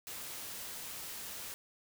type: noise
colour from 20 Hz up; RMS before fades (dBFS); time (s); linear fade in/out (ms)
white; -44; 0.07-1.54; 0
effects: none